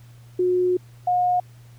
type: tone pair in turn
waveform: sine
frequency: 362.4 / 719.8 Hz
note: F#4 / F#5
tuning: -36 / -48 cents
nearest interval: octave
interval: 1188 cents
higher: second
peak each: -17 dBFS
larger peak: neither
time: 0.39-0.77 / 1.07-1.4 s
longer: first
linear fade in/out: 5 ms
effects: added 119 Hz sine -44 dBFS peak until 1.78 s + pink hiss -57 dBFS RMS until 1.78 s